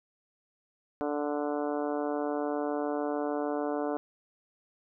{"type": "harmonic tone", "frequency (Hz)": 146.83, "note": "D3", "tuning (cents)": 0, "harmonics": [2, 3, 4, 5, 6, 7, 8, 9, 10], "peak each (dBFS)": [-33, -34, -35, -37, -44, -43, -47, -47, -48], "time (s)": [1.01, 3.97], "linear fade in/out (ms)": 0, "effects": []}